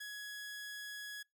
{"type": "tone", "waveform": "sawtooth", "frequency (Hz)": 1676, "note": "G#6", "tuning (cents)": 15, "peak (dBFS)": -40, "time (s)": [0, 1.23], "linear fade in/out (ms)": 10, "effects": ["noise-tail reverb RT60 0.2 s tail -26 dB re dry"]}